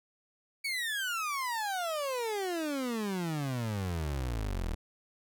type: exponential sweep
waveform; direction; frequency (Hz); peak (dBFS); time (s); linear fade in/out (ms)
30% pulse; down; 2275 to 38.06; -29; 0.64-4.75; 10
effects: none